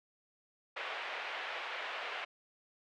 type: band-pass noise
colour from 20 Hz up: white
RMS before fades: -41 dBFS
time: 0.76-2.25 s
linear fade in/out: 10 ms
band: 490 to 2800 Hz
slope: 24 dB/octave
effects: none